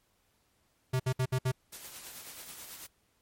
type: tone bursts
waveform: square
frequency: 129 Hz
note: C3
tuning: 24 cents flat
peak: -27 dBFS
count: 5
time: 0.93-1.518 s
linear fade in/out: 10 ms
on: 68 ms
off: 62 ms
type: noise with tremolo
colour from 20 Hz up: white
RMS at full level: -44 dBFS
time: 1.72-2.87 s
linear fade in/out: 10 ms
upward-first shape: triangle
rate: 9.2 Hz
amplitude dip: 50%
effects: pink hiss -72 dBFS RMS until 3.21 s + MP3 64 kbps